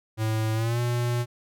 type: tone with pitch glide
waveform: square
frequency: 110 to 120.65 Hz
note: A2 to B2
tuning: 0 to -40 cents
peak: -24 dBFS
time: 0.17-1.26 s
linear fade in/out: 50 ms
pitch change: +160 cents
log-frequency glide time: 0.54-0.8 s
effects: none